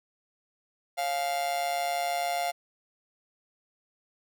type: tone with amplitude modulation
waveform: 45% pulse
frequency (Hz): 698.5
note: F5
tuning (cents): 0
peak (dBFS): -24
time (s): 0.97-2.52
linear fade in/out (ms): 20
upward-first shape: sine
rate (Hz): 148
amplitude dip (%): 70
effects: none